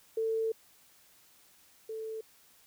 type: tone pair in turn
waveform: sine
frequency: 446.6 / 441.7 Hz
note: A4 / A4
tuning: +26 / +7 cents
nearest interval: unison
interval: 19 cents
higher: first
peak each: -28 / -36 dBFS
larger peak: first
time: 0.17-0.52 / 1.89-2.21 s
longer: first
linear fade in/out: 5 ms
effects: white hiss -62 dBFS RMS until 2.66 s